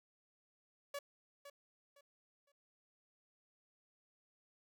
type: tone with echo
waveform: sawtooth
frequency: 568 Hz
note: C#5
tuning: 42 cents sharp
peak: -37 dBFS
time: 0.94-0.99 s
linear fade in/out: 5 ms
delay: 510 ms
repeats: 3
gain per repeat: -11 dB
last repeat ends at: 2.52 s
effects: none